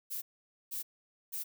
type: noise bursts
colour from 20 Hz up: violet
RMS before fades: -38 dBFS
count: 3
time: 0.1-1.44 s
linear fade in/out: 20 ms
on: 120 ms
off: 490 ms
effects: none